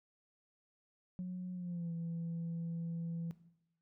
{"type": "tone with pitch glide", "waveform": "sine", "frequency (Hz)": [181.5, 167.4], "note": ["F#3", "E3"], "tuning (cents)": [-33, 27], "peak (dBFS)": -36, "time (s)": [1.19, 3.31], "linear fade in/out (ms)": 0, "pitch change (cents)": -140, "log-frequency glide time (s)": [1.54, 1.9], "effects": ["noise-tail reverb RT60 0.8 s tail -17 dB re dry", "tanh soft clip ceiling -35 dBFS"]}